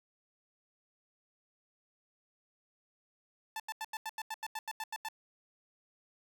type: tone bursts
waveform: sawtooth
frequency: 880 Hz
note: A5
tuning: in tune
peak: -33 dBFS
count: 13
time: 3.56-5.086 s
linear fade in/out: 2 ms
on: 38 ms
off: 86 ms
effects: none